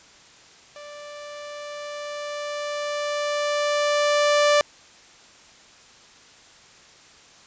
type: tone with level ramp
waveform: sawtooth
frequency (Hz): 587.3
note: D5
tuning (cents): 0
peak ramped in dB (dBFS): -35 to -11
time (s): 0.76-4.61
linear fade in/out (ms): 0
effects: white hiss -50 dBFS RMS until 7.46 s + resampled to 16000 Hz